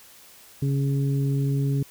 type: harmonic tone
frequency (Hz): 138.59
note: C#3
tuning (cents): 0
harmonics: 1 / 2 / 3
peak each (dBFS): -21 / -30 / -35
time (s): 0.62-1.83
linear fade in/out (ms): 5
effects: white hiss -50 dBFS RMS until 1.9 s